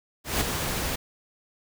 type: noise with ADSR envelope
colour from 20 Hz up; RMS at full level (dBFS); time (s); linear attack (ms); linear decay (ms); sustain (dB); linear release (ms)
pink; -23; 0.24-0.96; 170; 6; -6; 9
effects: none